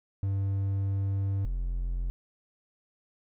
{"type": "tone pair in turn", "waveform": "triangle", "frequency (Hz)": [98, 43.65], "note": ["G2", "F1"], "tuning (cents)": [0, 0], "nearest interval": "octave + major second", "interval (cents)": 1400, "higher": "first", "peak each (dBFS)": [-24, -26], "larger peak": "first", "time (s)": [[0.23, 1.45], [1.45, 2.1]], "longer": "first", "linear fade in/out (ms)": 0, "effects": []}